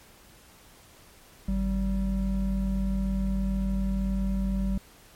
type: tone pair together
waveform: triangle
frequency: 51.07 / 192.8 Hz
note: G#1 / G3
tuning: -28 / -28 cents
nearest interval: octave + major seventh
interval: 2300 cents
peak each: -25 dBFS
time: 1.48-4.78 s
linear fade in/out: 5 ms
effects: pink hiss -54 dBFS RMS until 5.15 s + MP3 64 kbps

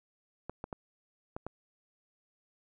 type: clicks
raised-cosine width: 1 ms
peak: -24 dBFS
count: 5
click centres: 0.496 / 0.641 / 0.728 / 1.365 / 1.466 s
effects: none

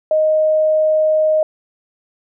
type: tone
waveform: sine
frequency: 622.3 Hz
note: D#5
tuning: in tune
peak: -11 dBFS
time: 0.11-1.43 s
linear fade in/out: 2 ms
effects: none

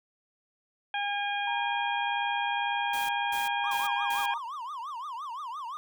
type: harmonic tone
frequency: 812 Hz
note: G#5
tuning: 39 cents flat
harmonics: 1 / 2 / 3 / 4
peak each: -31 / -34 / -36 / -37 dBFS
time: 0.94-4.34 s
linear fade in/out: 2 ms
type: tone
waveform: sine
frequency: 934 Hz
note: A#5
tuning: 3 cents sharp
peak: -32 dBFS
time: 1.47-4.38 s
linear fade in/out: 5 ms
type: noise bursts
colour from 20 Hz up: white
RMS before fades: -41 dBFS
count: 4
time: 2.93-4.26 s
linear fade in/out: 5 ms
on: 160 ms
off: 230 ms
type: tone with vibrato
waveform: triangle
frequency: 1057 Hz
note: C6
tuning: 17 cents sharp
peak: -33 dBFS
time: 3.64-5.77 s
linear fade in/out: 0 ms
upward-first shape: triangle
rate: 5.8 Hz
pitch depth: 300 cents each way
effects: none

